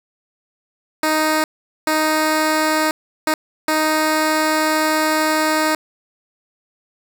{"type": "tone bursts at uneven times", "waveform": "10% pulse", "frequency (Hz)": 311.1, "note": "D#4", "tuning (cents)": 0, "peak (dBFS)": -7, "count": 4, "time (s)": [[1.03, 1.44], [1.87, 2.91], [3.27, 3.34], [3.68, 5.75]], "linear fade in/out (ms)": 2, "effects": []}